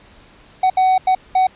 triangle tone bursts at uneven times, 750 Hz, F#5, 23 cents sharp, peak -9 dBFS, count 4, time 0.63-0.7 / 0.77-0.98 / 1.07-1.15 / 1.35-1.47 s, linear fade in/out 5 ms, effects pink hiss -47 dBFS RMS until 1.55 s + resampled to 8000 Hz

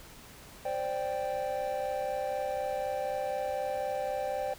triangle chord, C suspended second, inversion none, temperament equal, 523.3 / 587.3 / 784 Hz, C5 / D5 / G5, 0 / 0 / 0 cents, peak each -33 dBFS, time 0.65-4.54 s, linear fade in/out 5 ms, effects pink hiss -51 dBFS RMS until 4.58 s

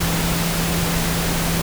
sine tone in noise, 167.9 Hz, E3, 32 cents sharp, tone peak -22 dBFS, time 0-1.62 s, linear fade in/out 10 ms, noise pink, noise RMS -22 dBFS, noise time 0-1.62 s, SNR -3 dB, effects none

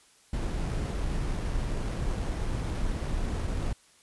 brown noise with sample-and-hold, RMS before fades -30 dBFS, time 0.33-3.73 s, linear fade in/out 5 ms, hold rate 7350 Hz, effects white hiss -60 dBFS RMS until 4.02 s + resampled to 24000 Hz

